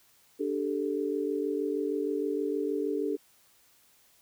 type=chord; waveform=sine; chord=D suspended fourth; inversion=none; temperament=equal with one note detuned; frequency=293.7 / 393.6 / 440 Hz; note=D4 / G4 / A4; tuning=0 / +7 / 0 cents; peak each=-32 dBFS; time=0.39-3.17 s; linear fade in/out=20 ms; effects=white hiss -63 dBFS RMS until 4.21 s